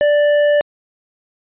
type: tone with tanh clipping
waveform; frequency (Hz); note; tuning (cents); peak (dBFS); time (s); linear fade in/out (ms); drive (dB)
triangle; 587.3; D5; 0; -12; 0.01-0.61; 0; 14
effects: resampled to 8000 Hz